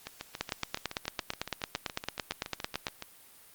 two click trains, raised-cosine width 0.2 ms, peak -13 / -20 dBFS, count 23 / 22, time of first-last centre 0.41-2.868 / 0.07-3.024 s, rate 8.95 / 7.11 Hz, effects white hiss -56 dBFS RMS until 3.54 s + Opus 48 kbps

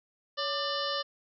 harmonic tone with a mistuned harmonic, 594 Hz, D5, 20 cents sharp, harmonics 1 / 2 / 3 / 5 / 6 / 7 / 8 / 9, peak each -35 / -35 / -39 / -37 / -40 / -40 / -40 / -41 dBFS, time 0.37-1.03 s, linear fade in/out 20 ms, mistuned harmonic 1, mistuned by -95 cents, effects none

